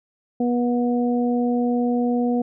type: harmonic tone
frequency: 242.5 Hz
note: B3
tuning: 31 cents flat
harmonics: 1 / 2 / 3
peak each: -19 / -25 / -29 dBFS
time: 0.4-2.42 s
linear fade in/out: 5 ms
effects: none